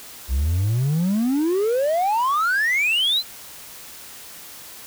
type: exponential sweep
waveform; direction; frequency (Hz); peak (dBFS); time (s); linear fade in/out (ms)
triangle; up; 60 to 4186; -15; 0.28-3.23; 50
effects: tanh soft clip ceiling -11 dBFS + white hiss -40 dBFS RMS until 4.86 s